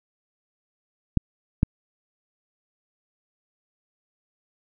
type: clicks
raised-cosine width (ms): 5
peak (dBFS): -5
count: 2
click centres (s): 1.173 / 1.631
effects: none